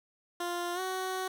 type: tone with pitch glide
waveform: 15% pulse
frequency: 349.2 to 374.3 Hz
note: F4 to F#4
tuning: 0 to +20 cents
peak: -26 dBFS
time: 0.4-1.28 s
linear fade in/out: 5 ms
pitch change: +120 cents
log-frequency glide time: 0.74-0.8 s
effects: none